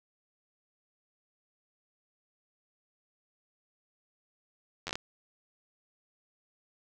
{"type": "slowing click train", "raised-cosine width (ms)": 0.2, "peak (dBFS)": -18, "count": 6, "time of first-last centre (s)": [4.87, 4.955], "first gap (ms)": 10, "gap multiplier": 1.27, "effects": []}